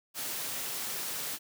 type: high-pass noise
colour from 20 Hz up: white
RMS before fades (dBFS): -36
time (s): 0.14-1.39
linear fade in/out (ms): 50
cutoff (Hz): 120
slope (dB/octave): 12
effects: none